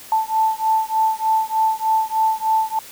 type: beating tone pair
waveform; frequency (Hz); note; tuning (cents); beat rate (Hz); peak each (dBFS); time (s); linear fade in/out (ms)
sine; 880 / 883.3; A5 / A5; 0 / +6; 3.3; -19; 0.12-2.79; 2
effects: white hiss -40 dBFS RMS until 2.91 s